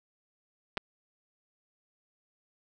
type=clicks; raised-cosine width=0.3 ms; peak=-16 dBFS; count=2; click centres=0.772 / 0.777 s; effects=none